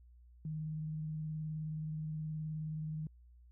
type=tone with vibrato; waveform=sine; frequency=155.56 Hz; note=D#3; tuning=in tune; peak=-37 dBFS; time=0.45-3.07 s; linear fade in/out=2 ms; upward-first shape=sine; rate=19 Hz; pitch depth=21 cents each way; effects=added 60 Hz sine -57 dBFS peak until 3.51 s